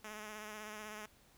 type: tone with vibrato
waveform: 5% pulse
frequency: 212.9 Hz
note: G#3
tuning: 43 cents sharp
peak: -34 dBFS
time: 0.04-1.06 s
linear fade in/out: 5 ms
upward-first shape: sine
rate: 16 Hz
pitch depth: 30 cents each way
effects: pink hiss -66 dBFS RMS until 1.37 s